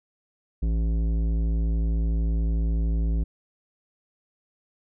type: tone with tanh clipping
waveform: triangle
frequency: 55.4 Hz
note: A1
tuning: 13 cents sharp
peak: -23 dBFS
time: 0.62-3.24 s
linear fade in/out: 10 ms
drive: 17 dB
effects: none